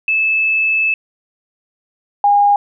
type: tone pair in turn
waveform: sine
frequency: 2616 / 814.5 Hz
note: E7 / G#5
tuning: -14 / -34 cents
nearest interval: octave + minor sixth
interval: 2020 cents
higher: first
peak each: -12 / -8 dBFS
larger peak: second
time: 0.08-0.94 / 2.24-2.56 s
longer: first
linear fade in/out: 2 ms
effects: none